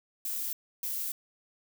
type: noise bursts at uneven times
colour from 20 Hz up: violet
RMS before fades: -34 dBFS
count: 2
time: 0.25-0.53 / 0.83-1.12 s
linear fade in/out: 2 ms
effects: none